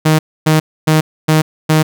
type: tone bursts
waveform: sawtooth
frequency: 156.3 Hz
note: D#3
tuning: 8 cents sharp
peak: -4 dBFS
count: 5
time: 0.05-1.83 s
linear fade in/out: 10 ms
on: 140 ms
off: 270 ms
effects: none